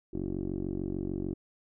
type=tone with low-pass filter; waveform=10% pulse; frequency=46.72 Hz; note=F#1; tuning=18 cents sharp; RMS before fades=-34 dBFS; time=0.13-1.34 s; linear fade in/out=10 ms; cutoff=360 Hz; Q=5.6; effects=none